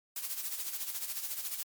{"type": "noise with tremolo", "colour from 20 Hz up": "blue", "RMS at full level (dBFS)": -35, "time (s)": [0.16, 1.63], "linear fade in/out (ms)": 2, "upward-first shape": "sine", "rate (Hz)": 14, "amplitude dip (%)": 60, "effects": ["MP3 96 kbps"]}